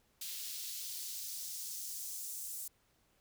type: noise with high-pass filter sweep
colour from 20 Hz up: white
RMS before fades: -43 dBFS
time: 0.21-2.68 s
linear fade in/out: 5 ms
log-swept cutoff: 3400 to 7800 Hz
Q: 1.3
effects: pink hiss -73 dBFS RMS until 3.2 s